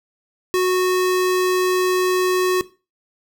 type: tone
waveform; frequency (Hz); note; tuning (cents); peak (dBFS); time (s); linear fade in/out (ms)
square; 367.4; F#4; -12; -16; 0.54-2.61; 0
effects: noise-tail reverb RT60 0.3 s tail -17 dB re dry

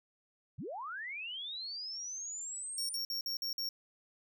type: linear sweep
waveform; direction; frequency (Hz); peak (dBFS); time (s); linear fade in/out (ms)
sine; up; 85.6 to 9397; -39; 0.58-2.97; 10
type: tone bursts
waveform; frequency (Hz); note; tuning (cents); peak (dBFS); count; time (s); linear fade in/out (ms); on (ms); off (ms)
square; 5520; F8; -21; -35; 6; 2.78-3.69; 2; 110; 50
effects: none

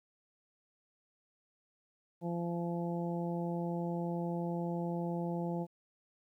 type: harmonic tone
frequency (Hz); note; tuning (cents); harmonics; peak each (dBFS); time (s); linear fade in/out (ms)
171.6; F3; -30; 1 / 2 / 3 / 4 / 5; -35 / -40 / -42 / -45 / -45; 2.21-5.67; 50
effects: 12-bit

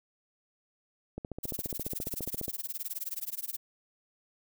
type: click train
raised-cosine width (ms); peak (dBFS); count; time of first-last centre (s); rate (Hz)
2; -24; 20; 1.18-2.481; 14.6
type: noise with tremolo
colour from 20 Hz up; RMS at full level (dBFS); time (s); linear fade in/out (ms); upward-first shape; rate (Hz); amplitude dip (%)
violet; -34; 1.43-3.57; 10; sine; 19; 100
effects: none

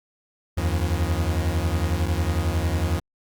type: beating tone pair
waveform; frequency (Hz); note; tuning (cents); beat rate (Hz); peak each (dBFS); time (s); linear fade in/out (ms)
40% pulse; 77.8 / 88.8; D#2 / F2; 0 / +29; 11; -23; 0.57-3; 10
effects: Opus 48 kbps

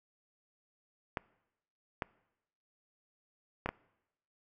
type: clicks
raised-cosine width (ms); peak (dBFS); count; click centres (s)
0.5; -18; 4; 1.172 / 2.022 / 3.66 / 3.69
effects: noise-tail reverb RT60 0.9 s tail -23 dB re dry

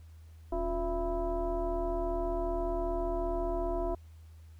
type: tone with frequency modulation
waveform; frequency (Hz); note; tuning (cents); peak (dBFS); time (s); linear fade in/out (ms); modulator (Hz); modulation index
sine; 354.4; F4; +25; -29; 0.52-3.95; 5; 317; 1.5
effects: added 80 Hz sine -49 dBFS peak until 4.59 s + pink hiss -68 dBFS RMS until 4.59 s

